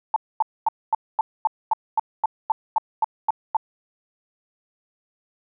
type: tone bursts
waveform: sine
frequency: 882 Hz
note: A5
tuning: 4 cents sharp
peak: -15 dBFS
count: 14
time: 0.14-3.568 s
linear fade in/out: 2 ms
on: 22 ms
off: 240 ms
effects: none